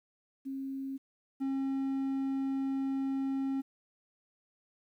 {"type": "tone pair in turn", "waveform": ["sine", "triangle"], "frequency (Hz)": [270, 270], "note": ["C#4", "C#4"], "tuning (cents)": [-45, -45], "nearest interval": "unison", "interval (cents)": 0, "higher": "neither", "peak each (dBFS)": [-35, -28], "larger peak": "second", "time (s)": [[0.45, 0.98], [1.4, 3.62]], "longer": "second", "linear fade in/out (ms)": 20, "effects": ["11-bit"]}